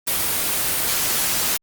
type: noise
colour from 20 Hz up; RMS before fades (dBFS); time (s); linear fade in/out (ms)
white; -21; 0.07-1.57; 5
effects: Opus 24 kbps